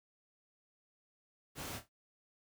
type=noise with echo; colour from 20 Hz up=pink; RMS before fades=-43 dBFS; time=1.55-1.81 s; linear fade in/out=50 ms; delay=28 ms; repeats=3; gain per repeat=-10 dB; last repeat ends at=1.894 s; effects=high-pass 60 Hz 12 dB/octave